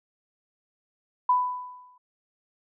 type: tone with exponential decay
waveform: sine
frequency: 996 Hz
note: B5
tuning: 14 cents sharp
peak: -16 dBFS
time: 1.29-1.98 s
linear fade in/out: 5 ms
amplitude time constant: 150 ms
effects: none